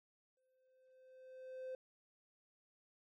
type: tone with exponential growth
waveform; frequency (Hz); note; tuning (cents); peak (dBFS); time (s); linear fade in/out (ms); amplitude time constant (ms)
triangle; 517; C5; -21; -39; 0.37-1.75; 2; 300
effects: tanh soft clip ceiling -37 dBFS